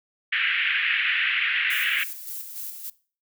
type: band-pass noise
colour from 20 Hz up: pink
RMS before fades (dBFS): -24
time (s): 0.32-2.04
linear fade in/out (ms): 10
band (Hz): 1600 to 3000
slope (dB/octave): 48
type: noise with tremolo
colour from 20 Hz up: violet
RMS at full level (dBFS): -34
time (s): 1.7-2.9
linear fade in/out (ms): 5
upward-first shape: square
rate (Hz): 3.5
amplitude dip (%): 45
effects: noise-tail reverb RT60 0.4 s tail -20 dB re dry